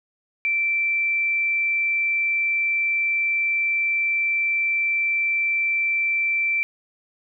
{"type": "tone", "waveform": "sine", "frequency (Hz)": 2340, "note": "D7", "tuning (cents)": -7, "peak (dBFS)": -19, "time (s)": [0.45, 6.63], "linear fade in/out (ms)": 0, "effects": []}